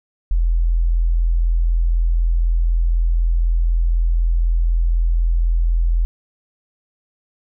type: tone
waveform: sine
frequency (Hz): 42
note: E1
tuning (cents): +33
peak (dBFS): -13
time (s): 0.31-6.05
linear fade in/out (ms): 0
effects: none